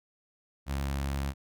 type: tone with notch filter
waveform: sawtooth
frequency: 69 Hz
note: C#2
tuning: 7 cents flat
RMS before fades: -32 dBFS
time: 0.66-1.34 s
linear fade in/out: 50 ms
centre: 420 Hz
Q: 1.9
effects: none